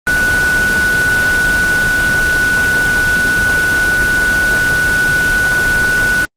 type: tone in noise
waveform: sine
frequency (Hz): 1480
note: F#6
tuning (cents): 0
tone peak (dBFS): -10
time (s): 0.07-6.25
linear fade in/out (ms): 0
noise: pink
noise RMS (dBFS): -19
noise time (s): 0.07-6.25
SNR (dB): +6
effects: low-pass 12000 Hz 12 dB/octave + Opus 24 kbps